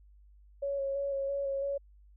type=tone with vibrato; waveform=sine; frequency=554 Hz; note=C#5; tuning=1 cent flat; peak=-30 dBFS; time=0.62-1.78 s; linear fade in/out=10 ms; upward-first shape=square; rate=3 Hz; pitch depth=17 cents each way; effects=added 50 Hz sine -55 dBFS peak until 2.16 s